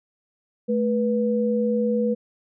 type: tone pair together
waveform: sine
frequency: 217.5 / 488.3 Hz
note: A3 / B4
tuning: -20 / -20 cents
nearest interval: octave + major second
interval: 1400 cents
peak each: -22 dBFS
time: 0.68-2.15 s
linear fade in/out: 20 ms
effects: none